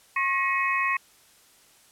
sine tone cluster, 1085 / 1894 / 2186 / 2538 Hz, C#6 / A#6 / C#7 / D#7, -37 / +27 / -25 / +34 cents, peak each -26 / -27 / -31 / -29 dBFS, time 0.16-0.97 s, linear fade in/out 5 ms, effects white hiss -57 dBFS RMS until 1.91 s + low-pass 12000 Hz 12 dB/octave

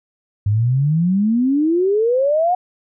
sine exponential sweep, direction up, 99.2 to 740 Hz, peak -13 dBFS, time 0.46-2.55 s, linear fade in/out 5 ms, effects none

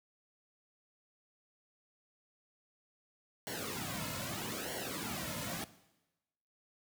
pink noise with flanger, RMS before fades -40 dBFS, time 3.47-5.64 s, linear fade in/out 0 ms, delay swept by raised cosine 0.8 to 2.6 ms, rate 0.79 Hz, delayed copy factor -0.8, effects noise-tail reverb RT60 1.0 s tail -17 dB re dry + high-pass 80 Hz 12 dB/octave

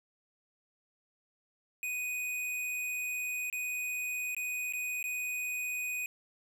square tone with dropouts, 2489 Hz, D#7, in tune, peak -34 dBFS, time 1.83-6.06 s, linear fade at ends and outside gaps 1 ms, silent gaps 3.5-3.527 / 4.348-4.366 / 4.725-4.735 / 5.028-5.04 s, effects none

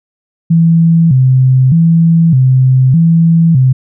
sine tone with vibrato, 146.83 Hz, D3, in tune, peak -4 dBFS, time 0.5-3.73 s, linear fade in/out 10 ms, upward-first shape square, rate 0.82 Hz, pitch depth 210 cents each way, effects none

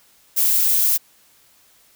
violet noise, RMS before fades -17 dBFS, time 0.36-0.98 s, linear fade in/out 20 ms, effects white hiss -55 dBFS RMS until 1.95 s

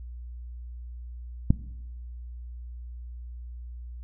click, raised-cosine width 5 ms, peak -6 dBFS, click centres 1.505 s, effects noise-tail reverb RT60 1.0 s tail -19 dB re dry + added 60 Hz sine -37 dBFS peak until 4.03 s

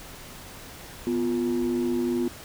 sine tone pair together, 247.3 / 350.2 Hz, B3 / F4, +3 / +5 cents, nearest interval tritone, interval 602 cents, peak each -24 dBFS, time 1.07-2.28 s, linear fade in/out 0 ms, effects tanh soft clip ceiling -19 dBFS + pink hiss -43 dBFS RMS until 2.44 s

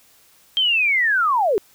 sine linear sweep, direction down, 3195 to 366.1 Hz, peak -15 dBFS, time 0.57-1.58 s, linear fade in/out 0 ms, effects white hiss -54 dBFS RMS until 1.74 s

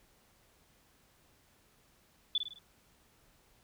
sine tone with echo, 3469 Hz, A7, 25 cents flat, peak -27 dBFS, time 2.35-2.38 s, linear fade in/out 2 ms, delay 52 ms, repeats 4, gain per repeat -6 dB, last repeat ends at 2.588 s, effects pink hiss -67 dBFS RMS until 3.63 s

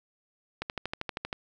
click train, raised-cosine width 0.3 ms, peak -16 dBFS, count 10, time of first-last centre 0.62-1.329 s, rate 12.7 Hz, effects none

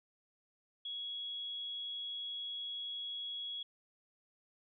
sine tone, 3337 Hz, G#7, 8 cents sharp, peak -39 dBFS, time 0.85-3.63 s, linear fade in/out 5 ms, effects none

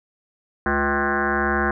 sine tone with frequency modulation, 917 Hz, A#5, 29 cents flat, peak -18 dBFS, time 0.66-1.71 s, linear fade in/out 2 ms, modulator 141 Hz, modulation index 5.7, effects none

